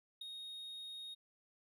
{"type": "tone with ADSR envelope", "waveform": "triangle", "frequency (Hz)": 3729, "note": "A#7", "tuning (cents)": 0, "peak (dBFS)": -39, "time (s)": [0.21, 1.15], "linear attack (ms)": 6, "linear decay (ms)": 6, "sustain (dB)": -5, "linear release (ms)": 18, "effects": []}